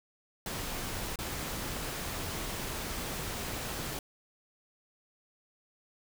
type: noise with dropouts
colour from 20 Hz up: pink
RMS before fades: -37 dBFS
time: 0.46-3.99 s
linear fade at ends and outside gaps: 2 ms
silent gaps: 1.158-1.188 s
effects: none